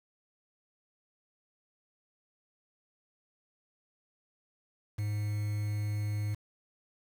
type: tone with quantisation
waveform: triangle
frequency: 104.5 Hz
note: G#2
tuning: 11 cents sharp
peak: -28 dBFS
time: 4.98-6.35 s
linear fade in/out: 10 ms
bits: 8
effects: none